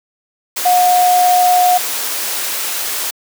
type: tone in noise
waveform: sine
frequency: 722 Hz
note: F#5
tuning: 43 cents flat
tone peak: -8 dBFS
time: 0.65-1.78 s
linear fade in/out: 10 ms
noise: white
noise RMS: -20 dBFS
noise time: 0.56-3.11 s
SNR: +9 dB
effects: high-pass 400 Hz 12 dB/octave